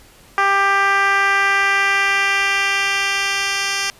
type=tone with band-pass filter sweep; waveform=10% pulse; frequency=395.3 Hz; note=G4; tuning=15 cents sharp; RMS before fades=-17 dBFS; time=0.38-3.9 s; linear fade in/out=0 ms; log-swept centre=1200 to 4400 Hz; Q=1.3; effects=pink hiss -47 dBFS RMS until 3.99 s + resampled to 32000 Hz